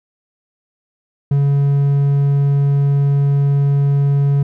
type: tone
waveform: triangle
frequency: 140.9 Hz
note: C#3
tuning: 29 cents sharp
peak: -9 dBFS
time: 1.31-4.43 s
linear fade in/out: 5 ms
effects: none